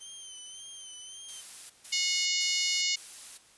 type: tone with vibrato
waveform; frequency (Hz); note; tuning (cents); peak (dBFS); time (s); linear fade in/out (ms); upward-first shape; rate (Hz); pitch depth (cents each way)
15% pulse; 3100; G7; -20; -36; 0-1.42; 20; sine; 1.8; 57
type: noise bursts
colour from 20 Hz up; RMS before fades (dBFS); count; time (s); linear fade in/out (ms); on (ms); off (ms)
blue; -43; 4; 1.28-3.38; 10; 420; 140
type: harmonic tone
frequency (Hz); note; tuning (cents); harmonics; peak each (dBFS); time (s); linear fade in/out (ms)
726; F#5; -33; 3 / 4 / 5 / 6 / 7 / 8 / 9 / 10; -34 / -33 / -38 / -33 / -33 / -38 / -37 / -37; 1.92-2.96; 10
effects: white hiss -59 dBFS RMS until 3.57 s + resampled to 24000 Hz